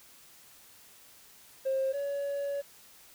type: tone pair in turn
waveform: triangle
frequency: 533 / 564.3 Hz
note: C5 / C#5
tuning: +32 / +31 cents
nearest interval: minor second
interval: 99 cents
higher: second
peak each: -23 / -28 dBFS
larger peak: first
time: 1.65-1.93 / 1.93-2.62 s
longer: second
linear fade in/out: 20 ms
effects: tanh soft clip ceiling -24 dBFS + white hiss -56 dBFS RMS until 3.14 s